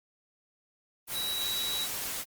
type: tone in noise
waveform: sine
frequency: 3891 Hz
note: B7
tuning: 27 cents flat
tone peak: -31 dBFS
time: 1.12-1.88 s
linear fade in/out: 50 ms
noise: white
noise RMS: -35 dBFS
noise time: 1.07-2.25 s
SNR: +1 dB
effects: Opus 32 kbps